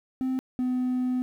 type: tone pair in turn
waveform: triangle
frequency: 259.7 / 252.3 Hz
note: C4 / B3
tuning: -13 / +37 cents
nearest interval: minor second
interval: 50 cents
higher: first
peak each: -22 / -21 dBFS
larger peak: second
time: 0.21-0.39 / 0.59-1.22 s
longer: second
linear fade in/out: 0 ms
effects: tanh soft clip ceiling -18 dBFS + 10-bit